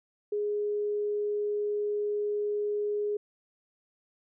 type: tone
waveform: sine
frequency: 415.3 Hz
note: G#4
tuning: in tune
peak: -27 dBFS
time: 0.32-3.17 s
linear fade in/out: 5 ms
effects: none